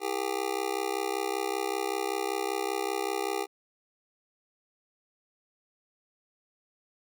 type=tone with amplitude modulation; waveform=25% pulse; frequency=400 Hz; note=G4; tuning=35 cents sharp; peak=-21 dBFS; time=0-3.47 s; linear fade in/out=50 ms; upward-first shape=sine; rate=65.2 Hz; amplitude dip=100%; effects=none